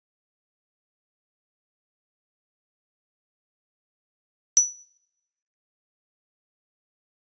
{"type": "tone with exponential decay", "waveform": "sine", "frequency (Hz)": 5920, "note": "F#8", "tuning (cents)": 0, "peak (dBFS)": -9, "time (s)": [4.57, 4.76], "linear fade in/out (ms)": 0, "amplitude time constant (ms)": 40, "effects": ["noise-tail reverb RT60 1.0 s tail -26 dB re dry", "resampled to 16000 Hz"]}